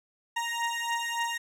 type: beating tone pair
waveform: 20% pulse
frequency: 933 / 936.5 Hz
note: A#5 / A#5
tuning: +1 / +8 cents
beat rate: 3.5 Hz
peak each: -27 / -27 dBFS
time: 0.36-1.38 s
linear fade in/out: 10 ms
effects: low-pass 11000 Hz 12 dB/octave